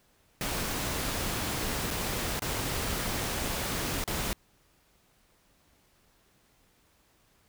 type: noise with dropouts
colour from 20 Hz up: pink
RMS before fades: -32 dBFS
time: 0.41-4.33 s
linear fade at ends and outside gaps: 0 ms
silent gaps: 1.905-1.91 / 2.394-2.421 / 4.039-4.077 s
effects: pink hiss -66 dBFS RMS until 7.48 s